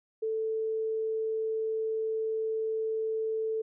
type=tone; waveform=sine; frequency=441.5 Hz; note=A4; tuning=6 cents sharp; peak=-28 dBFS; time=0.22-3.62 s; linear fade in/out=10 ms; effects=none